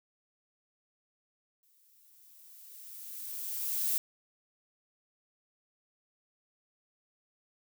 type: noise with exponential growth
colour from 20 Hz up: violet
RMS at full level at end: -29 dBFS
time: 1.63-3.98 s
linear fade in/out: 1 ms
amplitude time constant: 510 ms
effects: none